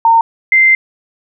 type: tone pair in turn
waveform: sine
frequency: 914 / 2083 Hz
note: A#5 / C7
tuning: -34 / -8 cents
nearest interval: octave + major second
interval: 1426 cents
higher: second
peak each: -5 dBFS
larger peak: neither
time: 0.05-0.21 / 0.52-0.75 s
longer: second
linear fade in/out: 2 ms
effects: none